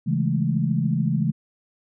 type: chord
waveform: sine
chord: A major seventh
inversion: first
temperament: just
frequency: 137.5 / 165 / 206.2 / 220 Hz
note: C#3 / E3 / G#3 / A3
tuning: -14 / +2 / -12 / 0 cents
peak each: -24 / -23 / -27 / -27 dBFS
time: 0.06-1.32 s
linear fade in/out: 20 ms
effects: none